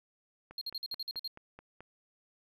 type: click train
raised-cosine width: 0.5 ms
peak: -34 dBFS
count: 7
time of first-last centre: 0.51-1.806 s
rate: 4.63 Hz
type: tone bursts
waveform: triangle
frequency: 4227 Hz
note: C8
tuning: 17 cents sharp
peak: -34 dBFS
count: 9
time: 0.58-1.277 s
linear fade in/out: 2 ms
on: 33 ms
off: 50 ms
effects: none